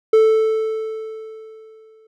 triangle tone with exponential decay, 440 Hz, A4, in tune, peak -6 dBFS, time 0.13-2.07 s, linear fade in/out 5 ms, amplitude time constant 420 ms, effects none

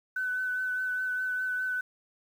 sine tone with vibrato, 1506 Hz, F#6, 30 cents sharp, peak -28 dBFS, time 0.16-1.81 s, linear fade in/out 5 ms, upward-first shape triangle, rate 4.9 Hz, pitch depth 16 cents each way, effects 9-bit

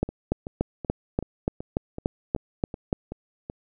two click trains, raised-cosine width 2 ms, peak -20 / -9 dBFS, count 10 / 11, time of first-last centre 0.09-3.499 / 0.03-2.929 s, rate 2.64 / 3.45 Hz, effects none

